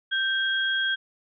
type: tone pair together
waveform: sine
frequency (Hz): 1568 / 3279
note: G6 / G#7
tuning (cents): 0 / -23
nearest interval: octave + minor second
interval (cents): 1277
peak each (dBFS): -24 / -27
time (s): 0.11-0.96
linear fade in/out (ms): 20
effects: none